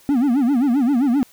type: tone with vibrato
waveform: triangle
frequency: 260.6 Hz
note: C4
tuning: 7 cents flat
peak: -12 dBFS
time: 0.09-1.23 s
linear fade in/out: 0 ms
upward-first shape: sine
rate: 7.6 Hz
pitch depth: 210 cents each way
effects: white hiss -51 dBFS RMS until 1.32 s